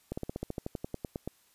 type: slowing click train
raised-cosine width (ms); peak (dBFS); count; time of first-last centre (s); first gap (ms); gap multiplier
2; -21; 15; 0.12-1.276; 55; 1.06
effects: white hiss -66 dBFS RMS until 1.54 s + resampled to 32000 Hz